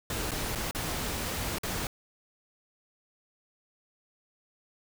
pink noise with dropouts, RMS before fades -33 dBFS, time 0.1-1.87 s, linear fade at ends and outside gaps 2 ms, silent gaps 0.31-0.316 / 0.551-0.556 / 0.711-0.748 / 1.585-1.633 s, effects none

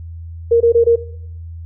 sine tone bursts, 466.2 Hz, A#4, in tune, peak -7 dBFS, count 4, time 0.51-0.96 s, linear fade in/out 10 ms, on 96 ms, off 22 ms, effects noise-tail reverb RT60 0.6 s tail -17 dB re dry + added 83 Hz sine -28 dBFS peak until 1.65 s

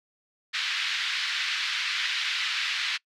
white band-pass noise, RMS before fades -29 dBFS, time 0.53-2.98 s, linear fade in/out 20 ms, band 1500 to 4000 Hz, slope 24 dB/octave, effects noise-tail reverb RT60 0.1 s tail -24 dB re dry

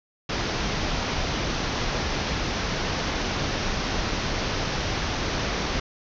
pink low-pass noise, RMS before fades -27 dBFS, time 0.29-5.8 s, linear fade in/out 5 ms, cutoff 6200 Hz, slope 96 dB/octave, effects none

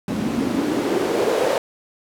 white noise with band-pass filter sweep, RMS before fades -21 dBFS, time 0.08-1.58 s, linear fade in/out 2 ms, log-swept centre 200 to 530 Hz, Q 3.4, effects none

